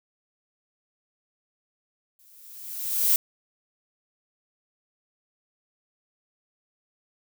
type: noise with exponential growth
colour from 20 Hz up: violet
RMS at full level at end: -18 dBFS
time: 2.19-3.16 s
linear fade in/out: 2 ms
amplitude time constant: 210 ms
effects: none